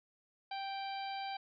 harmonic tone, 784 Hz, G5, in tune, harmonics 1 / 2 / 3 / 4 / 5 / 6, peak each -39 / -51 / -49 / -51 / -52 / -52 dBFS, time 0.51-1.37 s, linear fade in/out 5 ms, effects none

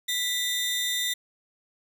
sawtooth tone pair together, 1975.5 / 3627 Hz, B6 / A#7, 0 / -48 cents, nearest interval major seventh, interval 1052 cents, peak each -27 / -24 dBFS, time 0.08-1.14 s, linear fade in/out 10 ms, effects none

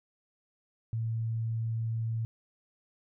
sine tone, 113.3 Hz, A#2, 49 cents flat, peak -29 dBFS, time 0.93-2.25 s, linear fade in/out 0 ms, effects none

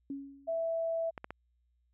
sine tone with exponential decay, 277.2 Hz, C#4, in tune, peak -34 dBFS, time 0.1-0.7 s, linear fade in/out 2 ms, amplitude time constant 130 ms
sine tone, 659.3 Hz, E5, in tune, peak -30 dBFS, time 0.47-1.11 s, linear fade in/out 20 ms
clicks, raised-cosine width 0.5 ms, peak -25 dBFS, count 3, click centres 1.178 / 1.244 / 1.306 s
effects added 60 Hz sine -70 dBFS peak until 1.93 s

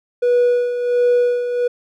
triangle tone with tremolo, 487.4 Hz, B4, 23 cents flat, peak -8 dBFS, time 0.22-1.68 s, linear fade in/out 10 ms, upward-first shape sine, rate 1.4 Hz, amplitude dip 65%, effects tanh soft clip ceiling -6 dBFS

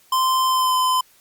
square tone with pitch glide, 1038 to 1022.5 Hz, C6 to C6, -14 to -40 cents, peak -17 dBFS, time 0.12-1.01 s, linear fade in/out 5 ms, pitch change -26 cents, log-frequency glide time 0.46-0.75 s, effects white hiss -55 dBFS RMS until 1.2 s + Opus 48 kbps

